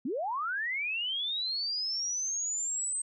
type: linear sweep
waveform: sine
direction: up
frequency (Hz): 215.6 to 8320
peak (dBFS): -30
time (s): 0.05-3.02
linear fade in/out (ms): 5
effects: none